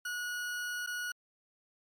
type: tone with dropouts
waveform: 40% pulse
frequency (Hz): 1458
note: F#6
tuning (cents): -26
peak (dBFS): -34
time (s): 0.05-1.12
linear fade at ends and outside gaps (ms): 5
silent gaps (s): 0.864-0.872
effects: MP3 64 kbps

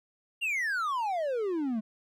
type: exponential sweep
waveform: triangle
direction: down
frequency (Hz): 2862 to 208.6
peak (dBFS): -26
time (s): 0.41-1.81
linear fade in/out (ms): 20
effects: none

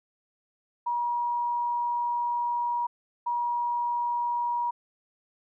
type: tone pair in turn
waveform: sine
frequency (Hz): 957 / 957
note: A#5 / A#5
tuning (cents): +45 / +45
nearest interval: unison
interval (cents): 0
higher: neither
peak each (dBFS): -25 / -25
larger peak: neither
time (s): 0.86-2.87 / 3.26-4.71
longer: first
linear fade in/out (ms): 10
effects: none

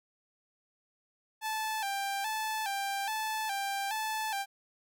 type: tone with vibrato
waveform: sawtooth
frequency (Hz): 830.6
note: G#5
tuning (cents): 0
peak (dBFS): -28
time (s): 1.41-4.46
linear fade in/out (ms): 50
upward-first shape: square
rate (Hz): 1.2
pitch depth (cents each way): 84
effects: none

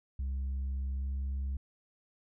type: tone with pitch glide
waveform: sine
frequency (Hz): 66.8 to 67.54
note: C2 to C#2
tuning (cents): +36 to -44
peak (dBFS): -29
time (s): 0.19-1.57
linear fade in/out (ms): 5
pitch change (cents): +20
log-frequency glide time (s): 0.99-1.04
effects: tanh soft clip ceiling -31 dBFS

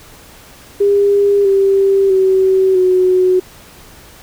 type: tone with pitch steps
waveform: sine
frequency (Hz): 403.2 / 391.3 / 379.7 / 368.5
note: G4 / G4 / F#4 / F#4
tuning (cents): +49 / -3 / +45 / -7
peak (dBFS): -8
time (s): 0.8-3.4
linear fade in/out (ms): 10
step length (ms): 650
effects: pink hiss -40 dBFS RMS until 4.22 s

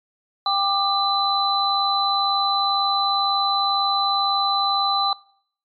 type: tone cluster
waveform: sine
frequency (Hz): 791 / 1186 / 4009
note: G5 / D6 / B7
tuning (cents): +15 / +17 / +25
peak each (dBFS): -22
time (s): 0.46-5.13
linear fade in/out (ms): 2
effects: noise-tail reverb RT60 0.6 s tail -23 dB re dry + MP3 48 kbps

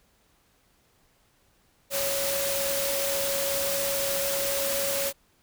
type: tone in noise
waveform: sine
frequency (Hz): 555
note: C#5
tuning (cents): +2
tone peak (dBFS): -29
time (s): 1.9-5.13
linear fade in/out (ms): 50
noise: white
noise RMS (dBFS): -29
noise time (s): 1.9-5.13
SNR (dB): -3
effects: pink hiss -65 dBFS RMS until 5.42 s

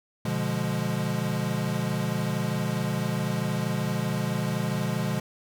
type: chord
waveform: square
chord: B diminished seventh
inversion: none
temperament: equal with one note detuned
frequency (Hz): 122.26 / 146.83 / 174.61 / 207.7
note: B2 / D3 / F3 / Ab3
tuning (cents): -17 / 0 / 0 / 0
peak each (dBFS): -32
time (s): 0.25-5.2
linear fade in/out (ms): 5
effects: none

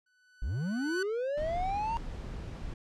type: tone with exponential growth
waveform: 45% pulse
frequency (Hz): 1494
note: F#6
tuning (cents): +16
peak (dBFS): -31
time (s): 0.06-1.03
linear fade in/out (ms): 5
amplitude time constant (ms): 210
type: linear sweep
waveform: triangle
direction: up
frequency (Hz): 41.2 to 934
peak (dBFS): -28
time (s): 0.42-1.97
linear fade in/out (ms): 0
type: noise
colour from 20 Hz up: brown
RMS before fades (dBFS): -39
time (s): 1.37-2.74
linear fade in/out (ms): 5
effects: low-pass 7000 Hz 12 dB/octave

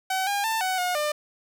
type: tone with pitch steps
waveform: sawtooth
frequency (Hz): 758 / 808 / 891 / 748 / 721 / 599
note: F#5 / G#5 / A5 / F#5 / F#5 / D5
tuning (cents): +42 / -48 / +22 / +19 / -45 / +34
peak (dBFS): -20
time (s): 0.1-1.12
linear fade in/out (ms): 5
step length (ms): 170
effects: none

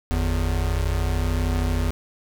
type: tone pair together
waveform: square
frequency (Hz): 49.31 / 82.41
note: G1 / E2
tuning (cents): +11 / 0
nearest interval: major sixth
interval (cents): 889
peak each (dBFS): -24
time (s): 0.11-1.91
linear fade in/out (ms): 0
effects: none

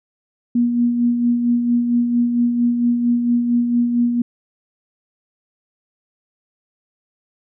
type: tone with tremolo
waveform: sine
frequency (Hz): 239.5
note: A#3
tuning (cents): +47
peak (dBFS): -12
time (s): 0.55-4.22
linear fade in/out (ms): 5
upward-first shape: sine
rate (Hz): 4.4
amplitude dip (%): 45
effects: none

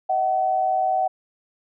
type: tone pair together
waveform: sine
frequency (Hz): 634.9 / 755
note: D#5 / F#5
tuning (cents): +35 / +35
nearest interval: minor third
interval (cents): 300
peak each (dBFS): -26 / -19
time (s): 0.09-1.08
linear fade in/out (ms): 10
effects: none

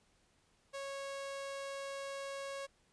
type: tone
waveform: sawtooth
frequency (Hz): 551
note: C#5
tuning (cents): -11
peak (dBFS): -37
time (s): 0.73-2.67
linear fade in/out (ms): 20
effects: pink hiss -72 dBFS RMS until 2.92 s + resampled to 22050 Hz

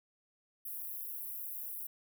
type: high-pass noise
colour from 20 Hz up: white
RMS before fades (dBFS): -42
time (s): 0.65-1.87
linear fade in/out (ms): 5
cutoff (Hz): 11000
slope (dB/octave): 48
effects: none

